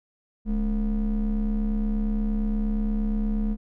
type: ring-modulated tone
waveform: triangle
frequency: 123.47 Hz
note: B2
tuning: in tune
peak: -17 dBFS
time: 0.45-3.57 s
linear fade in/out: 50 ms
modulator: 89.2 Hz
effects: none